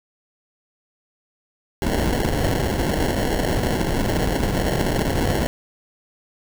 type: noise with sample-and-hold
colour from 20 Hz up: pink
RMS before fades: -21 dBFS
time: 1.82-5.47 s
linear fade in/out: 0 ms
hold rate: 1225 Hz
effects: none